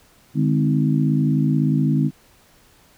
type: tone cluster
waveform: sine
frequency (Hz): 149.5 / 205.8 / 257.3 / 315.2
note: D3 / G#3 / C4 / D#4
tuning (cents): +31 / -16 / -29 / +23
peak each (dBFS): -18 / -23 / -21 / -26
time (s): 0.34-2.11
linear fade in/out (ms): 50
effects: pink hiss -54 dBFS RMS until 2.97 s